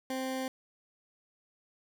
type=tone; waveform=20% pulse; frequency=261.6 Hz; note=C4; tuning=in tune; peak=-28 dBFS; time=0.1-0.48 s; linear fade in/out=2 ms; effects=none